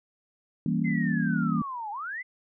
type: chord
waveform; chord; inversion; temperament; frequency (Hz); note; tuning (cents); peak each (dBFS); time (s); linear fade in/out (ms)
sine; E diminished seventh; none; equal; 164.81 / 196 / 233.1 / 277.2; E3 / G3 / Bb3 / Db4; 0 / 0 / 0 / 0; -28 / -29 / -28 / -33; 0.66-1.62; 2
type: linear two-way sweep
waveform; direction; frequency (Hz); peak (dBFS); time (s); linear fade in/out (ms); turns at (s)
sine; down then up; 2093 to 802 to 2093; -32; 0.84-2.23; 20; 1.91
effects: none